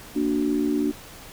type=chord; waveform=sine; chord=Bb augmented; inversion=none; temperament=equal; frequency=233.1 / 293.7 / 370 Hz; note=Bb3 / D4 / F#4; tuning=0 / 0 / 0 cents; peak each=-27 / -22 / -28 dBFS; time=0.15-0.92 s; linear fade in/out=20 ms; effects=pink hiss -43 dBFS RMS until 1.32 s